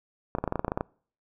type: clicks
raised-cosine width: 1 ms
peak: -13 dBFS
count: 12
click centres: 0.351 / 0.385 / 0.44 / 0.477 / 0.524 / 0.557 / 0.594 / 0.647 / 0.681 / 0.719 / 0.775 / 0.809 s
effects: noise-tail reverb RT60 0.5 s tail -26 dB re dry